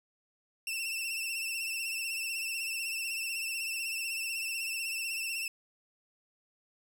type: tone with vibrato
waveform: sawtooth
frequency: 2679 Hz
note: E7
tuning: 27 cents sharp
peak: -30 dBFS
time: 0.67-5.48 s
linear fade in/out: 2 ms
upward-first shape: triangle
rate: 16 Hz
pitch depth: 65 cents each way
effects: none